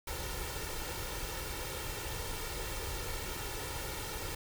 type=noise with comb filter; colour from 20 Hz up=pink; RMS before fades=-39 dBFS; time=0.07-4.35 s; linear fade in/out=5 ms; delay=2.2 ms; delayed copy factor=+0.65; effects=none